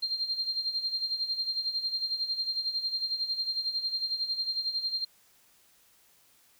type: tone with tremolo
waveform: sine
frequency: 4186 Hz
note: C8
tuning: in tune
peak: -26 dBFS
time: 0.02-5.05 s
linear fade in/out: 10 ms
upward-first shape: sine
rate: 11 Hz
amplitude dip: 70%
effects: white hiss -63 dBFS RMS until 6.59 s